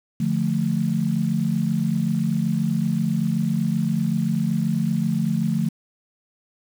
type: chord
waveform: sine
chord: D minor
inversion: none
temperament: equal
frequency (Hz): 146.83 / 174.61 / 220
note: D3 / F3 / A3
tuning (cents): 0 / 0 / 0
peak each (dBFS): -25 / -23 / -23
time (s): 0.2-5.69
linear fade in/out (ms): 5
effects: 7-bit